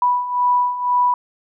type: beating tone pair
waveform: sine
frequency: 983 / 985 Hz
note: B5 / B5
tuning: -8 / -5 cents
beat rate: 2 Hz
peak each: -21 / -16 dBFS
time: 0.02-1.14 s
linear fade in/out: 2 ms
effects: none